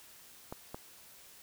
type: clicks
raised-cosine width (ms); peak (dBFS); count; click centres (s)
1; -26; 2; 0.525 / 0.745
effects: white hiss -56 dBFS RMS until 1.42 s